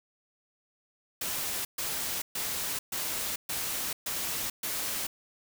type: noise bursts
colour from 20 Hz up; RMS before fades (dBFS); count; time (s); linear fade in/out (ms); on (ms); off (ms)
white; -33; 7; 1.21-5.07; 5; 440; 130
effects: none